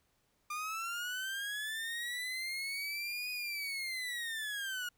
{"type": "linear two-way sweep", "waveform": "30% pulse", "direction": "up then down", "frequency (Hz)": [1198, 2489, 1432], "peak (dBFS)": -34, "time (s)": [0.5, 4.89], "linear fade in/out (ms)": 5, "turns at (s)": 3.31, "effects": ["pink hiss -75 dBFS RMS until 4.97 s"]}